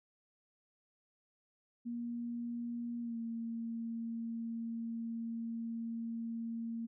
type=tone with pitch glide; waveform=sine; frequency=237 to 229.6 Hz; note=A#3 to A#3; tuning=+29 to -26 cents; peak=-37 dBFS; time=1.85-6.87 s; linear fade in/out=20 ms; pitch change=-55 cents; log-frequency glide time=3.01-3.17 s; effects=none